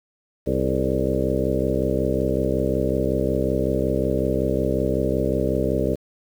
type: harmonic tone with a mistuned harmonic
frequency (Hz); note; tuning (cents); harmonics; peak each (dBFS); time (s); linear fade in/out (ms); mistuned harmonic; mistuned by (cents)
65.41; C2; 0; 1 / 2 / 3 / 4 / 5 / 6 / 7 / 8 / 9; -28 / -28 / -28 / -28 / -28 / -28 / -28 / -28 / -28; 0.46-5.96; 20; 6; +57
effects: 8-bit